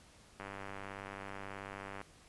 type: click train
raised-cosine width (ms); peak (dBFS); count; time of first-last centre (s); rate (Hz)
0.5; -29; 160; 0.4-2.014; 98.5
effects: pink hiss -61 dBFS RMS until 2.28 s + resampled to 24000 Hz